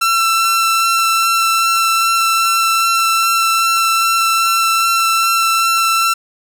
sawtooth tone with vibrato, 1343 Hz, E6, 32 cents sharp, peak -8 dBFS, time 0.01-6.14 s, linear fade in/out 10 ms, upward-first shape sine, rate 2.5 Hz, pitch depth 9 cents each way, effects none

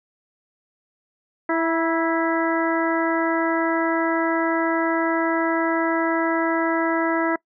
harmonic tone with a mistuned harmonic, 329.6 Hz, E4, in tune, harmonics 1 / 2 / 3 / 4 / 5 / 6, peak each -22 / -25 / -27 / -28 / -29 / -30 dBFS, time 1.49-7.36 s, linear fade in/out 5 ms, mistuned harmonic 3, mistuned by -29 cents, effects noise-tail reverb RT60 0.1 s tail -24 dB re dry

